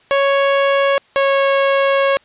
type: tone pair in turn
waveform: sawtooth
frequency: 554.4 / 549.9 Hz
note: C#5 / C#5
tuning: 0 / -14 cents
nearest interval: unison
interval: 14 cents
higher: first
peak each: -8 dBFS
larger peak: neither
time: 0.11-0.98 / 1.16-2.17 s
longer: second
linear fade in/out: 0 ms
effects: white hiss -52 dBFS RMS until 2.24 s + resampled to 8000 Hz